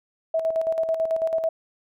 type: tone with tremolo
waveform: sine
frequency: 649 Hz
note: E5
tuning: 27 cents flat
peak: -19 dBFS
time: 0.34-1.49 s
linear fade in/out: 5 ms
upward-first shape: square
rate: 9.1 Hz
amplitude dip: 55%
effects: none